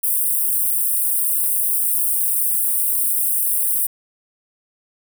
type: high-pass noise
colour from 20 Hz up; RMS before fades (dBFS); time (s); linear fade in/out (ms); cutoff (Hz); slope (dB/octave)
white; -19; 0.03-3.87; 10; 8500; 96
effects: none